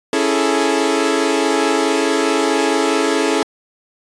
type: chord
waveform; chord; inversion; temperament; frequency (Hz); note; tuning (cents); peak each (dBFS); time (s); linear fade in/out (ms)
sawtooth; A major seventh; first; equal; 277.2 / 329.6 / 415.3 / 440; C#4 / E4 / G#4 / A4; 0 / 0 / 0 / 0; -16; 0.13-3.43; 2
effects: resampled to 22050 Hz